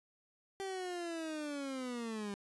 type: linear sweep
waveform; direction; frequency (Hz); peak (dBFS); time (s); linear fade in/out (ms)
30% pulse; down; 392 to 198.2; -36; 0.6-2.34; 0
effects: resampled to 24000 Hz